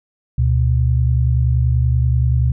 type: tone pair together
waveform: sine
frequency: 72 / 122.46 Hz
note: D2 / B2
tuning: -34 / -14 cents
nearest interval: major sixth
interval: 920 cents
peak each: -15 dBFS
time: 0.38-2.52 s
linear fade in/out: 5 ms
effects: none